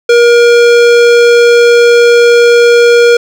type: tone with hard clipping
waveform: sine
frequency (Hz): 474.8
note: A#4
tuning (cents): +32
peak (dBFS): -4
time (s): 0.09-3.17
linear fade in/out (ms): 5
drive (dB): 18
effects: none